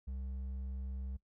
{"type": "tone with hard clipping", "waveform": "triangle", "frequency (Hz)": 65.7, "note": "C2", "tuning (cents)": 8, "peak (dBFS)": -40, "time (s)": [0.07, 1.17], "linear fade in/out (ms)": 10, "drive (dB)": 8, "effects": ["noise-tail reverb RT60 0.1 s tail -19 dB re dry"]}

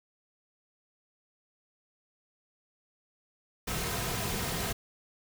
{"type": "noise with comb filter", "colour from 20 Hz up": "pink", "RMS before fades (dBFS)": -33, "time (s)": [3.67, 4.73], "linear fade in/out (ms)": 10, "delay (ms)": 3.5, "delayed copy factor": -0.5, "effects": []}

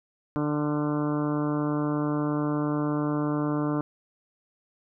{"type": "harmonic tone with a mistuned harmonic", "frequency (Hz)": 148.6, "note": "D3", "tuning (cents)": 21, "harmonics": [1, 2, 3, 4, 5, 6, 7, 8, 9, 10], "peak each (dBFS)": [-30, -26, -35, -36, -42, -42, -38, -40, -42, -48], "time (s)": [0.36, 3.81], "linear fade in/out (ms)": 0, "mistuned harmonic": 9, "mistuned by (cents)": 26, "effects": []}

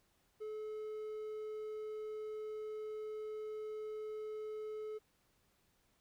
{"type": "tone", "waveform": "triangle", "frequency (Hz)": 430, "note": "A4", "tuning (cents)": -40, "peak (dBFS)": -39, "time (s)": [0.4, 4.99], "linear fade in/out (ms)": 20, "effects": ["pink hiss -75 dBFS RMS until 6 s"]}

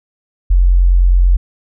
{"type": "tone", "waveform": "sine", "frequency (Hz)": 44.58, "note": "F1", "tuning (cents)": 36, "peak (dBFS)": -6, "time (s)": [0.5, 1.37], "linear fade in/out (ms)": 10, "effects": []}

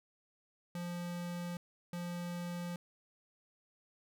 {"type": "tone bursts at uneven times", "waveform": "square", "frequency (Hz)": 174.6, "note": "F3", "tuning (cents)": 0, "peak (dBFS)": -39, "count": 2, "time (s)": [[0.75, 1.57], [1.93, 2.76]], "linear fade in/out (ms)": 2, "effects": []}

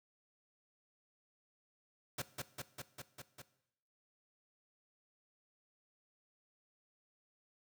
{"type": "noise with echo", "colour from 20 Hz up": "pink", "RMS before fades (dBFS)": -39, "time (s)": [2.18, 2.22], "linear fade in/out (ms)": 5, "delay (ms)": 200, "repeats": 6, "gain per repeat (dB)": -2, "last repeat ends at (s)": 3.42, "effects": ["noise-tail reverb RT60 0.8 s tail -17 dB re dry", "high-pass 100 Hz 12 dB/octave"]}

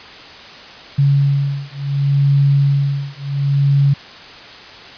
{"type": "beating tone pair", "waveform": "sine", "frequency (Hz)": [139.8, 140.49], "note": ["C#3", "C#3"], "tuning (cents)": [15, 24], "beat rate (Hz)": 0.69, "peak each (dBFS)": -15, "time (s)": [0.98, 3.94], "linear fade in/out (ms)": 10, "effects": ["white hiss -36 dBFS RMS until 4.97 s", "resampled to 11025 Hz"]}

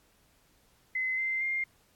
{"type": "tone with pitch steps", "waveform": "sine", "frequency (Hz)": [2044, 2079, 2114], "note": ["C7", "C7", "C7"], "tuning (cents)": [-41, -12, 17], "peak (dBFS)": -28, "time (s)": [0.95, 1.64], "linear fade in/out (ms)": 5, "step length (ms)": 230, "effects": ["pink hiss -66 dBFS RMS until 1.95 s", "AAC 64 kbps"]}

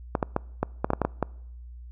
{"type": "clicks", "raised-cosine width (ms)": 1, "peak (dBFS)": -9, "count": 10, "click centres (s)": [0.152, 0.228, 0.364, 0.63, 0.845, 0.904, 0.934, 1.017, 1.05, 1.227], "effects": ["noise-tail reverb RT60 0.8 s tail -25 dB re dry", "added 60 Hz sine -40 dBFS peak until 1.91 s"]}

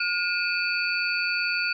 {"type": "tone cluster", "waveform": "sine", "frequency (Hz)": [1430, 2430, 2607, 4522], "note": ["F6", "D#7", "E7", "C#8"], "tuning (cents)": [41, -42, -20, 34], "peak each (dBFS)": [-27, -30, -30, -30], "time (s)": [0, 1.73], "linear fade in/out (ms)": 5, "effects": []}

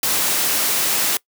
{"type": "noise", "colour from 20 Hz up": "white", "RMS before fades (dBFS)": -19, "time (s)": [0.03, 1.17], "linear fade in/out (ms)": 2, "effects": ["noise-tail reverb RT60 0.1 s tail -23 dB re dry", "high-pass 150 Hz 12 dB/octave"]}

